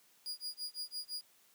40% pulse tone with tremolo, 4872 Hz, D#8, 37 cents flat, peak -36 dBFS, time 0.26-1.21 s, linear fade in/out 0 ms, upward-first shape sine, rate 5.9 Hz, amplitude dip 100%, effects white hiss -67 dBFS RMS until 1.54 s + high-pass 150 Hz 12 dB/octave

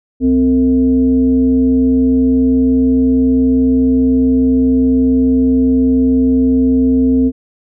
sine tone with frequency modulation, 259.4 Hz, C4, 15 cents flat, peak -8 dBFS, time 0.2-7.32 s, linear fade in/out 50 ms, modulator 193 Hz, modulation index 0.51, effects none

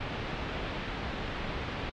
pink low-pass noise, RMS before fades -36 dBFS, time 0-1.9 s, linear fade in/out 10 ms, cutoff 3500 Hz, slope 24 dB/octave, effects AAC 64 kbps

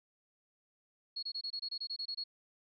sine tone bursts, 4329 Hz, C#8, 42 cents flat, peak -36 dBFS, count 12, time 1.16-2.24 s, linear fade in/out 10 ms, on 68 ms, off 24 ms, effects none

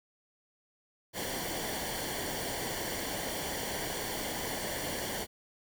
pink noise with comb filter, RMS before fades -36 dBFS, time 1.13-5.27 s, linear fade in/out 50 ms, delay 0.78 ms, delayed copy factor -0.65, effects none

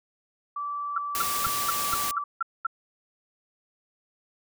sine tone, 1160 Hz, D6, 22 cents flat, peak -29 dBFS, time 0.56-2.24 s, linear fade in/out 5 ms
sine tone bursts, 1354 Hz, E6, 46 cents sharp, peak -22 dBFS, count 8, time 0.96-2.668 s, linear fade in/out 5 ms, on 21 ms, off 220 ms
white noise, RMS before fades -30 dBFS, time 1.15-2.11 s, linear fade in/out 0 ms
clicks, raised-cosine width 5 ms, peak -27 dBFS, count 2, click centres 1.468 / 1.937 s
effects none

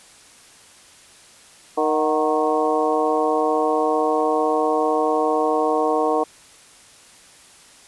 harmonic tone with a mistuned harmonic, 155.56 Hz, D#3, in tune, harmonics 2 / 3 / 4 / 5 / 6 / 7, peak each -25 / -21 / -25 / -23 / -27 / -26 dBFS, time 1.77-6.24 s, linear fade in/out 10 ms, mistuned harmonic 5, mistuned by -65 cents, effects white hiss -48 dBFS RMS until 7.87 s + resampled to 24000 Hz

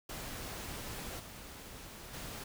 pink noise with level steps, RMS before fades -43 / -49 / -44 dBFS, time 0.09-2.44 s, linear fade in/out 5 ms, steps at 1.19 / 2.13 s, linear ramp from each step 10 ms, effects none

